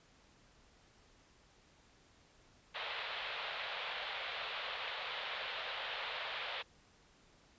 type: band-pass noise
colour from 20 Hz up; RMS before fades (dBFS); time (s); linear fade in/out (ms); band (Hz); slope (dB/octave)
white; -42; 2.74-6.63; 20; 470 to 3800; 48
effects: pink hiss -66 dBFS RMS until 7.58 s + resampled to 16000 Hz